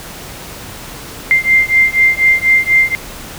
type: beating tone pair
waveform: sine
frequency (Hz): 2093 / 2097.1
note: C7 / C7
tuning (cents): 0 / +3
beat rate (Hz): 4.1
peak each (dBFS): -11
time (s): 1.31-2.95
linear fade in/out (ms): 0
effects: pink hiss -30 dBFS RMS until 3.38 s

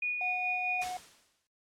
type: tone with tremolo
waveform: sine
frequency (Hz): 2458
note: D#7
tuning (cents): -22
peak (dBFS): -29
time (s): 0.02-0.84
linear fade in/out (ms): 5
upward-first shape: sine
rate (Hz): 4.7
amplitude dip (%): 35
type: tone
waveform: triangle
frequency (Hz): 731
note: F#5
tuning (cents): -21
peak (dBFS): -33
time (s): 0.21-0.97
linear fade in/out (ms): 2
type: noise with exponential decay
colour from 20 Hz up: white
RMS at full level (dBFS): -39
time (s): 0.82-1.47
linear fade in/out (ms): 0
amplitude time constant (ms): 140
effects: low-pass 8000 Hz 12 dB/octave + AAC 64 kbps

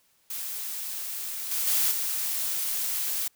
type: noise with level steps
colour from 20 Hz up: blue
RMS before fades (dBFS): -34 / -28 / -24 / -29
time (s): 0.3-3.28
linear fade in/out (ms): 5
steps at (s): 1.51 / 1.67 / 1.91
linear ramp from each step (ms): 5
effects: white hiss -66 dBFS RMS until 3.35 s

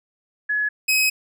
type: tone pair in turn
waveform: sine / sawtooth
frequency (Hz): 1695 / 2540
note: G#6 / D#7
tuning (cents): +35 / +35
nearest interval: perfect fifth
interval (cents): 700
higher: second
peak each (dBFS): -19 / -13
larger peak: second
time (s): 0.49-0.69 / 0.88-1.1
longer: second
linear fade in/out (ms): 10
effects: none

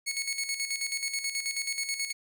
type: tone with tremolo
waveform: 15% pulse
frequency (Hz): 2200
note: C#7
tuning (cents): -14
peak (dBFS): -22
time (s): 0.06-2.13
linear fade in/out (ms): 20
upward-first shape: square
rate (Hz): 9.3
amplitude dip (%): 60
effects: none

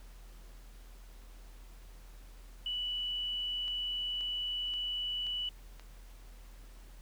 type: tone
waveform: sine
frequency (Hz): 2960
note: F#7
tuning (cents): 0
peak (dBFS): -33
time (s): 2.66-5.49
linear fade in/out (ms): 2
type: click train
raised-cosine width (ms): 0.2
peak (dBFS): -34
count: 5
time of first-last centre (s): 3.68-5.796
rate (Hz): 1.89
effects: added 41 Hz sine -49 dBFS peak until 7.01 s + pink hiss -61 dBFS RMS until 7.01 s

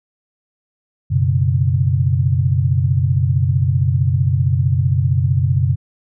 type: chord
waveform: sine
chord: F# suspended fourth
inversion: none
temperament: just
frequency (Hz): 92.5 / 123.33 / 138.75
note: F#2 / B2 / C#3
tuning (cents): 0 / -2 / +2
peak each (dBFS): -17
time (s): 1.1-5.76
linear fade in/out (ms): 20
effects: none

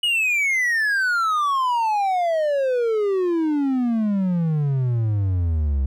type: exponential sweep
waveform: triangle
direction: down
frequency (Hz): 2932 to 65.3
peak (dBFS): -16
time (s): 0.03-5.86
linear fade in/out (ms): 5
effects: none

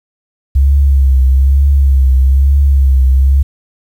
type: tone with vibrato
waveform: sine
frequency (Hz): 67.6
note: C#2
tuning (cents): -43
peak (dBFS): -5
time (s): 0.55-3.43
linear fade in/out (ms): 10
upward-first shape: triangle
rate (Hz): 1.1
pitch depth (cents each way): 74
effects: 7-bit

